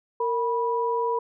sine tone pair together, 461.6 / 978 Hz, A#4 / B5, -17 / -17 cents, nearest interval octave + minor second, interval 1300 cents, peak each -25 dBFS, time 0.2-1.19 s, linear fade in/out 5 ms, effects none

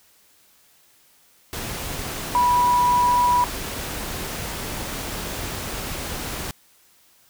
sine tone in noise, 979 Hz, B5, 15 cents flat, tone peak -15 dBFS, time 2.35-3.44 s, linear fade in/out 0 ms, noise pink, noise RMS -30 dBFS, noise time 1.53-6.51 s, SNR +12 dB, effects white hiss -57 dBFS RMS until 7.29 s

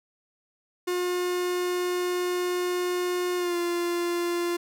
45% pulse tone with pitch glide, 358.3 to 347.1 Hz, F4 to F4, +44 to -11 cents, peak -25 dBFS, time 0.87-4.57 s, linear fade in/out 10 ms, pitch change -55 cents, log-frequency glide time 3.37-3.57 s, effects none

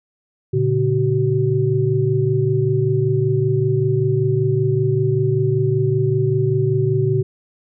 sine tone cluster, 116.2 / 141.4 / 378.6 Hz, A#2 / C#3 / F#4, -5 / +35 / +40 cents, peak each -19 dBFS, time 0.53-7.23 s, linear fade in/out 10 ms, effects none

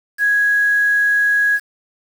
sine tone with quantisation, 1661.2 Hz, G#6, in tune, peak -12 dBFS, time 0.18-1.6 s, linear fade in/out 50 ms, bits 6, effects none

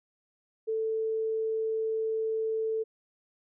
sine tone, 442.5 Hz, A4, 10 cents sharp, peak -27 dBFS, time 0.67-2.84 s, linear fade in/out 20 ms, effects none

